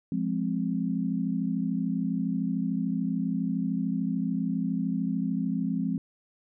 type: chord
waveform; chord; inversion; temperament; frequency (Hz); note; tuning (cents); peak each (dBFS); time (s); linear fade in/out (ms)
sine; F minor; none; equal; 174.61 / 207.7 / 261.6; F3 / Ab3 / C4; 0 / 0 / 0; -30; 0.12-5.98; 2
effects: none